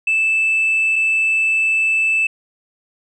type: tone pair in turn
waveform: sine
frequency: 2634 / 2634 Hz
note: E7 / E7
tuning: -2 / -2 cents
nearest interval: unison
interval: 0 cents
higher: neither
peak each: -12 dBFS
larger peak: neither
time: 0.07-0.96 / 0.96-2.27 s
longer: second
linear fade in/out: 5 ms
effects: tanh soft clip ceiling -11 dBFS